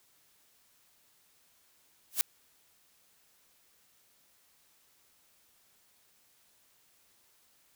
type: noise with exponential growth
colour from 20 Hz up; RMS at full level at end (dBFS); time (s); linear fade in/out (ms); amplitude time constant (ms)
blue; -22; 2.11-2.21; 0; 20
effects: white hiss -67 dBFS RMS until 7.75 s